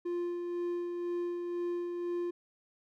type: tone with tremolo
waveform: triangle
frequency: 349.2 Hz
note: F4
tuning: in tune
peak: -29 dBFS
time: 0.05-2.31 s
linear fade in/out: 10 ms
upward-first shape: sine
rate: 2 Hz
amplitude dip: 35%
effects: none

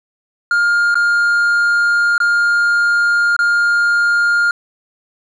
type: tone with dropouts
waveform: triangle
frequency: 1410 Hz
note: F6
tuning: 16 cents sharp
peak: -9 dBFS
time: 0.51-4.51 s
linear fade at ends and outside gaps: 2 ms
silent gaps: 0.944-0.954 / 2.18-2.202 / 3.365-3.39 s
effects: resampled to 24000 Hz

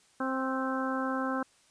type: harmonic tone with a mistuned harmonic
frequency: 263.2 Hz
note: C4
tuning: 10 cents sharp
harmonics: 1 / 2 / 3 / 4 / 5 / 6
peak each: -32 / -36 / -39 / -37 / -37 / -39 dBFS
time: 0.2-1.43 s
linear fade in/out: 5 ms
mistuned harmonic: 6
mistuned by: -30 cents
effects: white hiss -64 dBFS RMS until 1.7 s + resampled to 22050 Hz

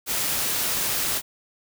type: noise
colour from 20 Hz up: white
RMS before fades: -25 dBFS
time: 0.06-1.22 s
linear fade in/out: 50 ms
effects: none

